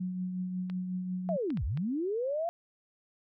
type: tone with tremolo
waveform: sine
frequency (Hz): 183.1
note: F#3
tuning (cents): -18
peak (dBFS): -30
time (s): 0-1.37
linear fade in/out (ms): 10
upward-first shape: triangle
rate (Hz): 5.5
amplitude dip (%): 40
type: clicks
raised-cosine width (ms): 0.3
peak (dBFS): -30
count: 4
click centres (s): 0.699 / 1.504 / 1.573 / 1.774
type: linear two-way sweep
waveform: sine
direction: down then up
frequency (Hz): 698.5 to 51.2 to 698.5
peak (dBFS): -29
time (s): 1.29-2.49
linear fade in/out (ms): 0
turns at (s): 1.64
effects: none